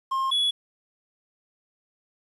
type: tone pair in turn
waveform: triangle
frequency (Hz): 1065 / 3388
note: C6 / G#7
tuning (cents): +30 / +34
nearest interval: octave + minor sixth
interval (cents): 2004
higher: second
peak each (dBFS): -21 / -19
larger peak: second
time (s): 0.11-0.31 / 0.31-0.51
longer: neither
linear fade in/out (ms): 10
effects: resampled to 32000 Hz + 9-bit